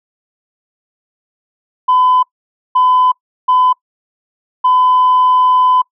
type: tone bursts at uneven times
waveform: sine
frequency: 1009 Hz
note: B5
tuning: 37 cents sharp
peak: -6 dBFS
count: 4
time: 1.88-2.23 / 2.75-3.12 / 3.48-3.73 / 4.64-5.82 s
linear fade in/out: 10 ms
effects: noise-tail reverb RT60 0.1 s tail -25 dB re dry + tanh soft clip ceiling -4 dBFS